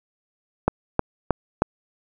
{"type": "click train", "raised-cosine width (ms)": 1, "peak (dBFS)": -3, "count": 4, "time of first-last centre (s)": [0.68, 1.62], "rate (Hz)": 3.19, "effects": []}